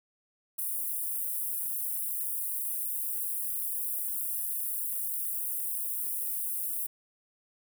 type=high-pass noise; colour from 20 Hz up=white; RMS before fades=-33 dBFS; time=0.58-6.87 s; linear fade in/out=10 ms; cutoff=9400 Hz; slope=48 dB/octave; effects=none